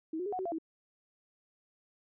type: tone with pitch steps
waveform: sine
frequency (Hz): 319.6 / 362.7 / 410.8 / 737 / 376.1 / 683 / 322.9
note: D#4 / F#4 / G#4 / F#5 / F#4 / F5 / E4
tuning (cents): +47 / -34 / -19 / -7 / +28 / -39 / -36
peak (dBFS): -33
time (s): 0.13-0.585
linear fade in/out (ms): 5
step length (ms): 65
effects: none